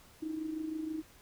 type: tone with amplitude modulation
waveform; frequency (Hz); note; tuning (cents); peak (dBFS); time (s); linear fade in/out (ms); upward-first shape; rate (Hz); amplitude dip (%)
sine; 314.6; D#4; +19; -32; 0.22-1.02; 10; sine; 26.3; 60
effects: pink hiss -59 dBFS RMS until 1.21 s